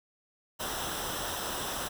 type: noise with comb filter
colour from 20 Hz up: pink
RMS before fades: -35 dBFS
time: 0.59-1.89 s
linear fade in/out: 20 ms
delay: 0.44 ms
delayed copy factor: -0.65
effects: none